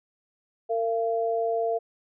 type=tone pair together; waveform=sine; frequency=456.1 / 682.1 Hz; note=A#4 / F5; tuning=-38 / -41 cents; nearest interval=perfect fifth; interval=697 cents; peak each=-26 dBFS; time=0.69-1.79 s; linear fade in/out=20 ms; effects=none